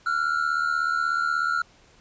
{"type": "tone pair together", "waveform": "triangle", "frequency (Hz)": [1349.5, 1426], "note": ["E6", "F6"], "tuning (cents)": [40, 36], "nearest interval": "minor second", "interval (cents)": 96, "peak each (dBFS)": -23, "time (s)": [0.06, 1.62], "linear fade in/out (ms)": 5, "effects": ["pink hiss -56 dBFS RMS until 2 s", "resampled to 16000 Hz"]}